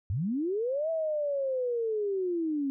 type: linear two-way sweep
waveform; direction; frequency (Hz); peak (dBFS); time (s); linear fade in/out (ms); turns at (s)
sine; up then down; 81.6 to 658 to 268; -27; 0.1-2.7; 0; 0.9
effects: none